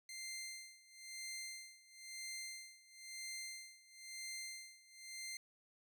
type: tone with tremolo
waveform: 15% pulse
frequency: 2090 Hz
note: C7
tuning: 2 cents flat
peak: -38 dBFS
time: 0.09-5.37 s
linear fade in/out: 2 ms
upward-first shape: sine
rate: 1 Hz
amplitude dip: 90%
effects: none